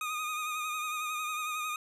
25% pulse tone with vibrato, 1236 Hz, D#6, 12 cents flat, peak -29 dBFS, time 0.01-1.76 s, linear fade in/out 2 ms, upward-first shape sine, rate 11 Hz, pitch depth 36 cents each way, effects resampled to 32000 Hz

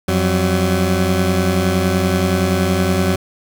20% pulse tone pair together, 88.96 / 188.5 Hz, F2 / F#3, +32 / +32 cents, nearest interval octave + minor second, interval 1300 cents, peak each -12 dBFS, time 0.08-3.16 s, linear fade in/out 5 ms, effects none

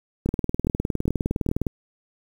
two click trains, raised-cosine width 3 ms, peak -10 / -11 dBFS, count 28 / 4, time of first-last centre 0.29-1.668 / 0.26-1.49 s, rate 19.6 / 2.44 Hz, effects 7-bit

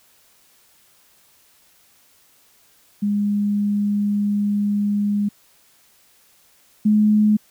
sine tone pair in turn, 205 / 211.7 Hz, G#3 / G#3, -22 / +33 cents, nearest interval minor second, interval 55 cents, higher second, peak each -17 / -12 dBFS, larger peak second, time 3.02-5.29 / 6.85-7.37 s, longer first, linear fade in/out 10 ms, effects white hiss -56 dBFS RMS until 7.5 s

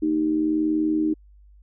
sine tone with amplitude modulation, 309.7 Hz, D#4, 8 cents flat, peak -16 dBFS, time 0.02-1.14 s, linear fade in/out 10 ms, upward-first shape sine, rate 80.7 Hz, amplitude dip 65%, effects added 50 Hz sine -48 dBFS peak until 1.62 s

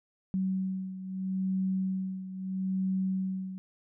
sine beating tone pair, 188.8 / 189.57 Hz, F#3 / F#3, +35 / +42 cents, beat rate 0.77 Hz, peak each -30 / -35 dBFS, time 0.34-3.58 s, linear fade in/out 0 ms, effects none

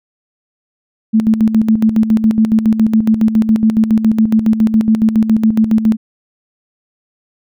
sine tone with tremolo, 220 Hz, A3, in tune, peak -6 dBFS, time 1.13-5.97 s, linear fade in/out 20 ms, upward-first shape square, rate 7.2 Hz, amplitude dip 65%, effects none

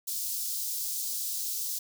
white high-pass noise, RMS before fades -33 dBFS, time 0.07-1.79 s, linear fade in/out 10 ms, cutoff 4400 Hz, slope 24 dB/octave, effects none

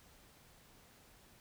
silence, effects pink hiss -63 dBFS RMS until 1.4 s

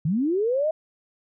sine linear sweep, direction up, 140 to 645 Hz, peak -20 dBFS, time 0.05-0.71 s, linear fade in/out 5 ms, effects none

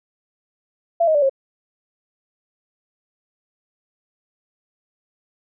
sine tone with pitch steps, 677 / 628 / 582.6 / 540.4 Hz, E5 / D#5 / D5 / C#5, +46 / +16 / -14 / -44 cents, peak -13 dBFS, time 1-1.296 s, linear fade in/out 10 ms, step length 74 ms, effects none

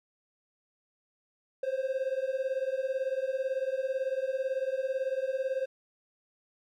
triangle beating tone pair, 519 / 537 Hz, C5 / C5, -14 / +45 cents, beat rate 18 Hz, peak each -30 dBFS, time 1.63-5.66 s, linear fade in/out 5 ms, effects none

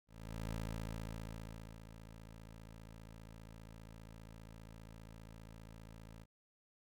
15% pulse tone with ADSR envelope, 55 Hz, A1, in tune, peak -33 dBFS, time 0.07-6.26 s, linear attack 430 ms, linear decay 1300 ms, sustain -13 dB, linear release 42 ms, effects none

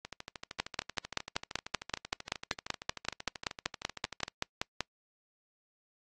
two click trains, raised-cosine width 0.2 ms, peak -13 / -23 dBFS, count 23 / 56, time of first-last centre 0.6-4.807 / 0.05-4.281 s, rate 5.23 / 13 Hz, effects noise-tail reverb RT60 0.1 s tail -25 dB re dry + AAC 32 kbps

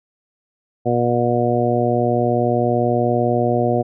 harmonic tone, 120.3 Hz, B2, 45 cents flat, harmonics 1 / 2 / 3 / 4 / 5 / 6, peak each -22 / -22 / -22 / -22 / -22 / -22 dBFS, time 0.85-3.83 s, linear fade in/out 20 ms, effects none

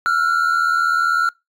triangle tone pair together, 1347.9 / 1428 Hz, E6 / F6, +38 / +38 cents, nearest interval minor second, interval 100 cents, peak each -15 dBFS, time 0.06-1.29 s, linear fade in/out 0 ms, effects noise-tail reverb RT60 0.2 s tail -25 dB re dry + tanh soft clip ceiling -5 dBFS

